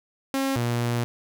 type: tone pair in turn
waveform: sawtooth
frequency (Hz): 270 / 119.44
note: C#4 / A#2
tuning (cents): -45 / +43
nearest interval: octave + major second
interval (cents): 1412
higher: first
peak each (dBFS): -19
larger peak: neither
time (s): 0.34-0.56 / 0.56-1.04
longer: second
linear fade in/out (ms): 0
effects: none